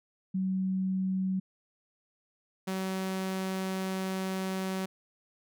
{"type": "tone pair in turn", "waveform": ["sine", "sawtooth"], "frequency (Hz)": [188.6, 189.27], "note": ["F#3", "F#3"], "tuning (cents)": [33, 40], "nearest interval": "unison", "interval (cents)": 7, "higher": "second", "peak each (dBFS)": -27, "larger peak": "neither", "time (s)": [[0.34, 1.4], [2.67, 4.86]], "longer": "second", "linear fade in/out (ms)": 10, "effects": []}